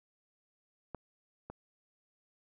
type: clicks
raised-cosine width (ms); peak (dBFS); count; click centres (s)
1; -26 / -29; 2; 0.947 / 1.5
effects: none